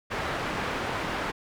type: low-pass noise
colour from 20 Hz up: white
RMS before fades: -31 dBFS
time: 0.1-1.32 s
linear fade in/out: 20 ms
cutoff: 1600 Hz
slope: 12 dB/octave
effects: none

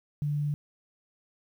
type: tone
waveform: sine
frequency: 146.83 Hz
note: D3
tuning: in tune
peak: -26 dBFS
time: 0.22-0.54 s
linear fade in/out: 0 ms
effects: 10-bit

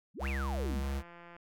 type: exponential two-way sweep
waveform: sine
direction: up then down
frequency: 146.2 to 2809 to 146.2 Hz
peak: -38 dBFS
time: 0.14-0.84 s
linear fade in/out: 50 ms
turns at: 0.28 s
type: tone with pitch glide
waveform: square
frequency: 68 to 68.43 Hz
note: C#2 to C#2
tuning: -33 to -22 cents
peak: -33 dBFS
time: 0.19-1.03 s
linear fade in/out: 50 ms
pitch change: +11 cents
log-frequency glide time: 0.68-0.8 s
type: click train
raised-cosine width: 0.5 ms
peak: -37 dBFS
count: 93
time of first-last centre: 0.83-1.365 s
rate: 172 Hz
effects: none

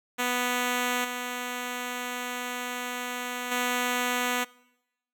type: tone with level steps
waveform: 5% pulse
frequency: 246.9 Hz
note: B3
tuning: in tune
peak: -14 / -20 / -14 dBFS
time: 0.18-4.45 s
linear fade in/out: 20 ms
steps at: 1.04 / 3.51 s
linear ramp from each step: 10 ms
effects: noise-tail reverb RT60 0.9 s tail -23 dB re dry

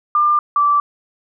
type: tone pair in turn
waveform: sine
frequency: 1196 / 1164 Hz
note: D6 / D6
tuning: +31 / -16 cents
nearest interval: unison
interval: 47 cents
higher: first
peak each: -11 dBFS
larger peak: neither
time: 0.15-0.39 / 0.56-0.8 s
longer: neither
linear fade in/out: 2 ms
effects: none

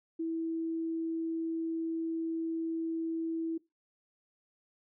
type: tone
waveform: sine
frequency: 327.2 Hz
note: E4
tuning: 13 cents flat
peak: -31 dBFS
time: 0.19-3.58 s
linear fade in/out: 10 ms
effects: noise-tail reverb RT60 0.2 s tail -20 dB re dry

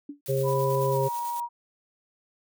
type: tone with exponential decay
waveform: sine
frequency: 287.6 Hz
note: D4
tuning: 36 cents flat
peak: -31 dBFS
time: 0.09-0.21 s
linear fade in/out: 5 ms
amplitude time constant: 25 ms
type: noise with tremolo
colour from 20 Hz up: blue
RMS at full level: -40 dBFS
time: 0.26-1.4 s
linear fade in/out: 0 ms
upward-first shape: square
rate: 9.1 Hz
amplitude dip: 35%
type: harmonic tone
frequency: 134.5 Hz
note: C3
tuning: 48 cents sharp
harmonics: 1 / 3 / 4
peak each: -27 / -27 / -27 dBFS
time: 0.28-1.09 s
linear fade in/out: 20 ms
type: tone with pitch glide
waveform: sine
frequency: 987.8 to 950.3 Hz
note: B5 to A#5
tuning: 0 to +33 cents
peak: -28 dBFS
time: 0.43-1.49 s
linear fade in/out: 50 ms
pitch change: -67 cents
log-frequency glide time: 0.9-0.98 s
effects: none

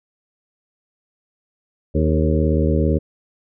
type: harmonic tone with a mistuned harmonic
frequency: 77.78 Hz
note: D#2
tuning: in tune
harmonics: 1 / 2 / 3 / 4 / 5 / 6 / 7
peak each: -18 / -21 / -23 / -24 / -25 / -26 / -26 dBFS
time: 1.94-2.99 s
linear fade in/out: 20 ms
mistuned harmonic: 5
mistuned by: +48 cents
effects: none

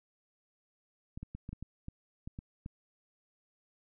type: clicks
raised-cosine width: 5 ms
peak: -29 dBFS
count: 10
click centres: 1.175 / 1.23 / 1.35 / 1.491 / 1.53 / 1.626 / 1.884 / 2.275 / 2.389 / 2.661 s
effects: none

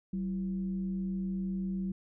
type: tone with frequency modulation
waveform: sine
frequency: 189.8 Hz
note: F#3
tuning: 44 cents sharp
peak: -31 dBFS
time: 0.13-1.92 s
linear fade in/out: 5 ms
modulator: 146 Hz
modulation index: 0.35
effects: none

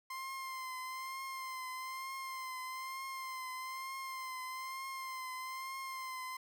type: tone with vibrato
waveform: 30% pulse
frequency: 1046.5 Hz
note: C6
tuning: in tune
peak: -38 dBFS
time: 0.1-6.37 s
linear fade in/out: 5 ms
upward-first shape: triangle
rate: 1.1 Hz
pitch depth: 38 cents each way
effects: none

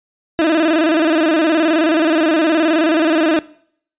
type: tone with vibrato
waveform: 30% pulse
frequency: 319.6 Hz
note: D#4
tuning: 47 cents sharp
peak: -9 dBFS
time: 0.39-3.39 s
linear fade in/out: 0 ms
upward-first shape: square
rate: 19 Hz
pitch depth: 79 cents each way
effects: noise-tail reverb RT60 0.6 s tail -20 dB re dry + resampled to 8000 Hz

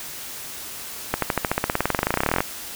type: accelerating click train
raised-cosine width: 0.5 ms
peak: -4 dBFS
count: 29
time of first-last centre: 1.14-2.405 s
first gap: 83 ms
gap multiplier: 0.95
effects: white hiss -35 dBFS RMS until 2.75 s

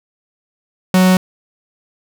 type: tone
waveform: 45% pulse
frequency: 185.1 Hz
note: F#3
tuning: 1 cent sharp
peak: -8 dBFS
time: 0.94-1.17 s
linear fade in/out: 2 ms
effects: none

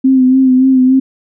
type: tone with vibrato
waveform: sine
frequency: 260 Hz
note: C4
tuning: 11 cents flat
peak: -5 dBFS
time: 0.04-1 s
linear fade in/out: 10 ms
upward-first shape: sine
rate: 3.5 Hz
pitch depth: 36 cents each way
effects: none

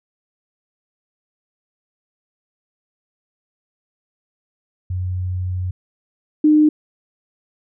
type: tone pair in turn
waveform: sine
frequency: 91.3 / 304.1 Hz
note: F#2 / D#4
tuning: -23 / -40 cents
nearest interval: octave + major sixth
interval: 2083 cents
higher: second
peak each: -20 / -9 dBFS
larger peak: second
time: 4.9-5.71 / 6.44-6.69 s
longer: first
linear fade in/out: 5 ms
effects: none

